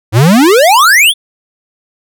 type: exponential sweep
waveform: square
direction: up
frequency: 100.6 to 3589 Hz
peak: -4 dBFS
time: 0.12-1.14 s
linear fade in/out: 50 ms
effects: none